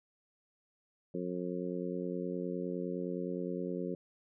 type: harmonic tone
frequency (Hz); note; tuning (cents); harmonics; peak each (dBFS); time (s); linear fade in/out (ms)
89.7; F2; +47; 2 / 3 / 4 / 5 / 6; -39 / -41 / -40 / -41 / -44; 1.14-3.95; 5
effects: none